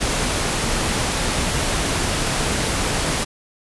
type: noise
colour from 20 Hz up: pink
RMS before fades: -21 dBFS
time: 0-3.25 s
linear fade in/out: 20 ms
effects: resampled to 24000 Hz